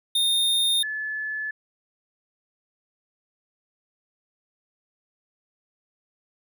square / sine tone pair in turn, 3659 / 1726.8 Hz, A#7 / A6, -33 / -33 cents, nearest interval octave + minor second, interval 1300 cents, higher first, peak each -20 / -27 dBFS, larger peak first, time 0.15-0.83 / 0.83-1.51 s, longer neither, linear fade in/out 5 ms, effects none

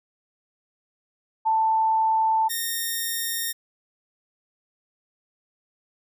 sine / 5% pulse tone pair in turn, 885 / 1839.8 Hz, A5 / A#6, +10 / -23 cents, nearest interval octave + minor second, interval 1267 cents, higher second, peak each -18 / -15 dBFS, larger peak second, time 1.45-2.49 / 2.49-3.53 s, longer neither, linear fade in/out 20 ms, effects none

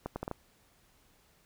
accelerating click train, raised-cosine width 1 ms, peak -21 dBFS, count 5, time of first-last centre 0.06-0.313 s, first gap 100 ms, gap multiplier 0.7, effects pink hiss -66 dBFS RMS until 1.45 s

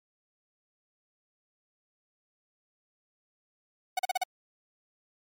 45% pulse tone bursts, 741 Hz, F#5, 2 cents sharp, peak -25 dBFS, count 5, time 3.97-4.236 s, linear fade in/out 5 ms, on 22 ms, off 39 ms, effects MP3 96 kbps

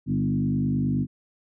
sine tone with frequency modulation, 196 Hz, G3, in tune, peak -21 dBFS, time 0.06-1.07 s, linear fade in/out 50 ms, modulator 49.6 Hz, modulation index 1.7, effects none

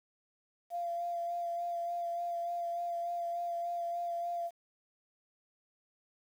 sine tone with vibrato, 690 Hz, F5, 21 cents flat, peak -33 dBFS, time 0.7-4.51 s, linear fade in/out 50 ms, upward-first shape sine, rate 3.4 Hz, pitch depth 14 cents each way, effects 10-bit

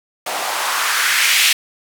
blue noise with band-pass filter sweep, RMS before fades -17 dBFS, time 0.26-1.53 s, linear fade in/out 5 ms, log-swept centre 630 to 2700 Hz, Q 1.9, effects none

